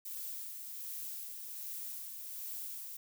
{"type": "noise with tremolo", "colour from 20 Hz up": "violet", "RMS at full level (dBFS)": -42, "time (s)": [0.05, 2.97], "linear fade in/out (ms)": 5, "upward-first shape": "sine", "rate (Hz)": 1.3, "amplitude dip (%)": 35, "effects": []}